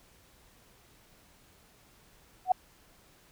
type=tone with exponential growth; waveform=sine; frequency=740 Hz; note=F#5; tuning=in tune; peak=-16 dBFS; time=2.45-2.52 s; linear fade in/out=5 ms; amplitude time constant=15 ms; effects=pink hiss -61 dBFS RMS until 3.31 s